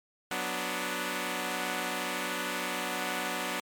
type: chord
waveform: 5% pulse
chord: B minor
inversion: second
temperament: equal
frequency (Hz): 185 / 246.9 / 293.7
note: F#3 / B3 / D4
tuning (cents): 0 / 0 / 0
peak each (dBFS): -25 / -24 / -24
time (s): 0.31-3.6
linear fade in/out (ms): 2
effects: MP3 96 kbps